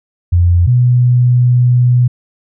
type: tone pair in turn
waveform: sine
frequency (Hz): 87.31 / 123.47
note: F2 / B2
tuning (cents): 0 / 0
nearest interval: tritone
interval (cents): 600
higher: second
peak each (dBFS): -6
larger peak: neither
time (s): 0.32-0.67 / 0.67-2.08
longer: second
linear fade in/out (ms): 10
effects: none